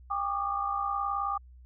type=tone cluster; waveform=sine; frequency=800 / 1153 / 1212 Hz; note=G5 / D6 / D#6; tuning=+35 / -32 / -46 cents; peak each=-33 / -34 / -31 dBFS; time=0.1-1.38 s; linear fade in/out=10 ms; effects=added 62 Hz sine -49 dBFS peak until 1.65 s